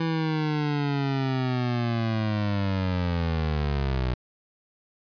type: linear sweep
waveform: 25% pulse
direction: down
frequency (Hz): 164.81 to 61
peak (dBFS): -20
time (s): 0-4.14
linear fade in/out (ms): 5
effects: resampled to 11025 Hz